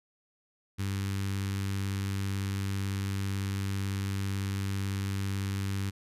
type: tone with notch filter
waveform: sawtooth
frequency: 98 Hz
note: G2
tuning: in tune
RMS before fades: -32 dBFS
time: 0.78-5.91 s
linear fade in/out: 20 ms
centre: 630 Hz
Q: 0.5
effects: resampled to 32000 Hz